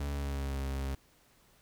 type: tone with pitch glide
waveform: 40% pulse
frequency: 71.1 to 67.81 Hz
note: C#2 to C#2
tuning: +45 to -38 cents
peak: -32 dBFS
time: 0-0.95 s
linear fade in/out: 5 ms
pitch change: -83 cents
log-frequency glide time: 0.12-0.59 s
effects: pink hiss -65 dBFS RMS until 1.61 s